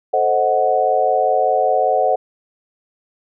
sine chord, A diminished seventh, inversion none, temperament equal with one note detuned, 440 / 525.1 / 622.3 / 740 Hz, A4 / C5 / Eb5 / Gb5, 0 / +6 / 0 / 0 cents, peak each -22 / -19 / -20 / -16 dBFS, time 0.13-2.16 s, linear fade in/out 10 ms, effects none

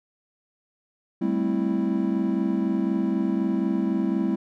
triangle chord, A minor seventh, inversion third, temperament equal, 196 / 220 / 261.6 / 329.6 Hz, G3 / A3 / C4 / E4, 0 / 0 / 0 / 0 cents, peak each -24 / -26 / -26 / -25 dBFS, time 1.21-4.36 s, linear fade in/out 10 ms, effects none

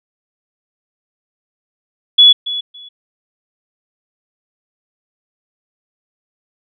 sine tone with echo, 3400 Hz, G#7, 40 cents sharp, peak -3 dBFS, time 2.18-2.33 s, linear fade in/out 10 ms, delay 280 ms, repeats 2, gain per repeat -15 dB, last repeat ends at 2.89 s, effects none

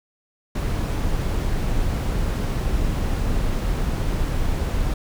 brown noise, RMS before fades -22 dBFS, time 0.55-4.94 s, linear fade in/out 5 ms, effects none

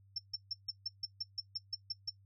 sine tone bursts, 5380 Hz, E8, 34 cents sharp, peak -34 dBFS, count 12, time 0.16-2.098 s, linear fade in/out 5 ms, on 24 ms, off 150 ms, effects noise-tail reverb RT60 0.1 s tail -17 dB re dry + added 98 Hz sine -61 dBFS peak until 2.25 s

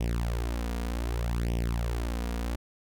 sawtooth tone with flanger, 58.27 Hz, A#1, in tune, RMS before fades -30 dBFS, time 0-2.56 s, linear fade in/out 10 ms, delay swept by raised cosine 0.34 to 4.24 ms, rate 0.65 Hz, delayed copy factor +0.8, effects none

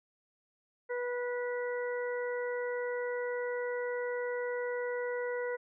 harmonic tone, 489.1 Hz, B4, 17 cents flat, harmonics 1 / 2 / 3 / 4, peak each -33 / -44 / -43 / -43 dBFS, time 0.89-5.57 s, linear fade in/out 20 ms, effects none

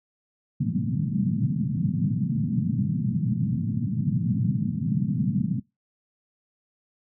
white band-pass noise, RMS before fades -25 dBFS, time 0.6-5.6 s, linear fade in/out 10 ms, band 110 to 220 Hz, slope 48 dB/octave, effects noise-tail reverb RT60 0.2 s tail -21 dB re dry

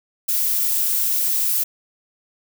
violet noise, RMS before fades -20 dBFS, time 0.28-1.64 s, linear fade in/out 10 ms, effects none

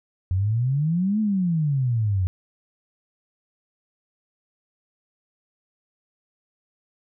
sine exponential two-way sweep, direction up then down, 88.9 to 220.2 to 88.9 Hz, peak -19 dBFS, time 0.31-2.27 s, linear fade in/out 0 ms, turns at 1.2 s, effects none

